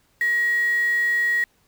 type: tone with quantisation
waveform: sine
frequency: 1900 Hz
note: A#6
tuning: 33 cents sharp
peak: -18 dBFS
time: 0.21-1.44 s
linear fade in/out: 2 ms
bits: 6
effects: pink hiss -63 dBFS RMS until 1.67 s